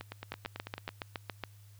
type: two click trains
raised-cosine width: 0.3 ms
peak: -24 / -20 dBFS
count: 9 / 9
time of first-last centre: 0.01-0.89 / 0.32-1.437 s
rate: 9.09 / 7.16 Hz
effects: added 102 Hz sine -53 dBFS peak until 1.79 s + white hiss -65 dBFS RMS until 1.79 s